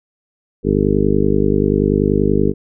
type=harmonic tone; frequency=50.4 Hz; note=G1; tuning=49 cents sharp; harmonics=1 / 2 / 3 / 4 / 5 / 6 / 7 / 8 / 9; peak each=-22 / -23 / -21 / -19 / -22 / -20 / -24 / -18 / -22 dBFS; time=0.63-2.54 s; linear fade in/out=50 ms; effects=none